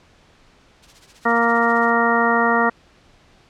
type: noise with tremolo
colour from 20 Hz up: blue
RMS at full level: -38 dBFS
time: 0.82-1.91 s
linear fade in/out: 20 ms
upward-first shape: triangle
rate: 15 Hz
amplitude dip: 90%
type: harmonic tone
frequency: 233.1 Hz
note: A#3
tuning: in tune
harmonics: 1 / 2 / 3 / 4 / 5 / 6 / 8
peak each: -22 / -22 / -22 / -22 / -22 / -22 / -22 dBFS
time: 1.25-2.7 s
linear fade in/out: 10 ms
effects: pink hiss -53 dBFS RMS until 3.49 s + low-pass 5000 Hz 12 dB/octave